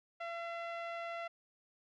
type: tone with low-pass filter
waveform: sawtooth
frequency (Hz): 678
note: E5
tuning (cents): +49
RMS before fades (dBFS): -42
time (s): 0.2-1.28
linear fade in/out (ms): 10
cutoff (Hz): 2400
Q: 1.4
effects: none